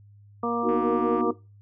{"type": "harmonic tone", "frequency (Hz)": 235.6, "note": "A#3", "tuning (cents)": 19, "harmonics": [1, 2, 3, 4, 5], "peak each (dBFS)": [-29, -29, -33, -34, -29], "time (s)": [0.43, 1.31], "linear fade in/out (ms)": 5}
{"type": "chord", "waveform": "sine", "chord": "B major seventh", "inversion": "none", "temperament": "equal", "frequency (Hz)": [246.9, 311.1, 370, 466.2], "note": ["B3", "D#4", "F#4", "A#4"], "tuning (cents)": [0, 0, 0, 0], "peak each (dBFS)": [-32, -29, -26, -30], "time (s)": [0.62, 1.34], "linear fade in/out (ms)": 50}
{"type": "click train", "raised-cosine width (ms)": 0.5, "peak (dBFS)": -28, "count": 80, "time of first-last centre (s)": [0.69, 1.21], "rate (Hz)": 152}
{"effects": ["noise-tail reverb RT60 0.3 s tail -23 dB re dry", "added 102 Hz sine -49 dBFS peak until 1.61 s"]}